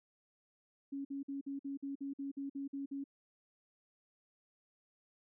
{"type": "tone bursts", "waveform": "sine", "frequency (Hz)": 277.2, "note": "C#4", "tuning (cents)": 0, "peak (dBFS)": -38, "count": 12, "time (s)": [0.92, 3.041], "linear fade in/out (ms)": 10, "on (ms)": 130, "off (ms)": 51, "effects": []}